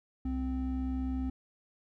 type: tone pair together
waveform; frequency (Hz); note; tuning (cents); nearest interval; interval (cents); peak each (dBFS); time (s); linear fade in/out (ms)
triangle; 65 / 260; C2 / C4; -11 / -11; 2 octaves; 2400; -32 / -31; 0.25-1.3; 5
effects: none